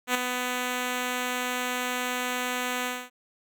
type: tone with ADSR envelope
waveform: 5% pulse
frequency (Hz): 249.3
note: B3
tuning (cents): +16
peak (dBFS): -9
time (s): 0.07-3.1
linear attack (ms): 78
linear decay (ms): 7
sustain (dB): -7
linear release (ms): 240
effects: none